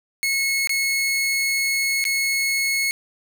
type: tone with dropouts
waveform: sawtooth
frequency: 2184 Hz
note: C#7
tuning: 26 cents flat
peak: -16 dBFS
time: 0.23-2.91 s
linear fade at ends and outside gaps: 0 ms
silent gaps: 0.673-0.694 / 2.041-2.052 s
effects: none